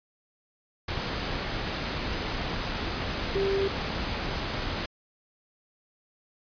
sine tone in noise, 392 Hz, G4, in tune, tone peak -24 dBFS, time 3.35-3.68 s, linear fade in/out 5 ms, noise pink, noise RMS -31 dBFS, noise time 0.88-4.86 s, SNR +4 dB, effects resampled to 11025 Hz

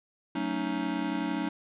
square chord, D# half-diminished seventh, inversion first, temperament just, 186.68 / 224 / 280 / 311.1 Hz, F#3 / A3 / C#4 / D#4, +16 / +31 / +18 / 0 cents, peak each -37 / -37 / -34 / -34 dBFS, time 0.35-1.49 s, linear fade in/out 5 ms, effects resampled to 8000 Hz + 11-bit

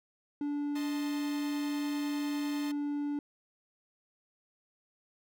triangle tone, 290 Hz, D4, 22 cents flat, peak -29 dBFS, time 0.41-3.19 s, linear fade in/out 2 ms
10% pulse chord, A diminished, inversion second, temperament equal, 622.3 / 880 / 1046.5 Hz, Eb5 / A5 / C6, 0 / 0 / 0 cents, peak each -39 dBFS, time 0.75-2.72 s, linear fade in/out 10 ms
effects none

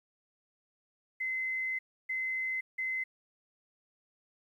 sine tone bursts at uneven times, 2053 Hz, C7, 33 cents flat, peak -31 dBFS, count 3, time 1.2-1.79 / 2.09-2.61 / 2.78-3.04 s, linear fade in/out 10 ms, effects 11-bit

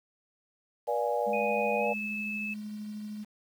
sine chord, B diminished seventh, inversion none, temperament equal with one note detuned, 481.8 / 587.3 / 698.5 / 830.6 Hz, B4 / D5 / F5 / Ab5, -43 / 0 / 0 / 0 cents, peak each -31 / -31 / -35 / -32 dBFS, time 0.87-1.94 s, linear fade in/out 20 ms
sine tone with tremolo, 211 Hz, G#3, 28 cents sharp, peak -35 dBFS, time 1.26-3.25 s, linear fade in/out 20 ms, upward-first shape triangle, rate 13 Hz, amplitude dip 25%
sine tone with pitch glide, 2489 to 2610 Hz, D#7 to E7, 0 to -18 cents, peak -33 dBFS, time 1.33-2.54 s, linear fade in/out 5 ms, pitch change +82 cents, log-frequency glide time 1.78-1.89 s
effects 9-bit

